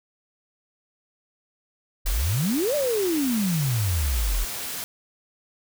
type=exponential two-way sweep; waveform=sine; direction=up then down; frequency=34.43 to 610 to 37.28 Hz; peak=-21 dBFS; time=2.05-4.45 s; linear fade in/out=20 ms; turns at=2.75 s
type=noise; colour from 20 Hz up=white; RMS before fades=-32 dBFS; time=2.06-4.84 s; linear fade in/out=0 ms
effects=none